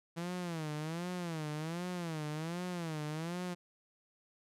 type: tone with vibrato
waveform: sawtooth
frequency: 164.81 Hz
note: E3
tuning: in tune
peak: -33 dBFS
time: 0.16-3.55 s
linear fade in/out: 20 ms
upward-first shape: sine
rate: 1.3 Hz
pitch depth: 160 cents each way
effects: low-pass 11000 Hz 12 dB/octave

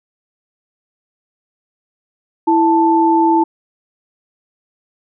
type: tone pair together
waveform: sine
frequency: 330 / 881 Hz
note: E4 / A5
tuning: +2 / +2 cents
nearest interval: octave + perfect fourth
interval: 1700 cents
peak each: -12 dBFS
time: 2.47-3.44 s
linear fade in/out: 10 ms
effects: none

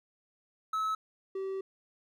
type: tone pair in turn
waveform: triangle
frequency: 1295 / 385 Hz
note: E6 / G4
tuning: -31 / -31 cents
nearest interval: octave + major sixth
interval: 2100 cents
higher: first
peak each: -27 / -31 dBFS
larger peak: first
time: 0.73-0.95 / 1.35-1.61 s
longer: second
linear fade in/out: 5 ms
effects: none

